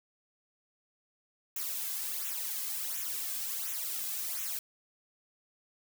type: noise with flanger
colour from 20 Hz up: blue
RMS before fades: -36 dBFS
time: 1.56-4.59 s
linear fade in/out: 2 ms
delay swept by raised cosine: 0.21 to 2.21 ms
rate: 1.4 Hz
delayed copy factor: -0.75
effects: none